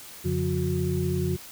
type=tone cluster; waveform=sine; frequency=87.9 / 139.9 / 176.4 / 363 Hz; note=F2 / C#3 / F3 / F#4; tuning=+12 / +16 / +18 / -33 cents; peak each=-29 dBFS; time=0.24-1.37 s; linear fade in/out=20 ms; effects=white hiss -44 dBFS RMS until 1.51 s